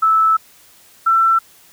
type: tone pair in turn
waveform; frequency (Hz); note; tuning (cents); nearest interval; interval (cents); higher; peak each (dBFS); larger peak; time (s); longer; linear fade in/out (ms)
sine; 1311 / 1340.1; E6 / E6; -10 / +28; unison; 38; second; -10; neither; 0.02-0.37 / 1.06-1.39; first; 10
effects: white hiss -48 dBFS RMS until 1.72 s